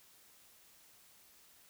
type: silence
effects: white hiss -63 dBFS RMS until 1.69 s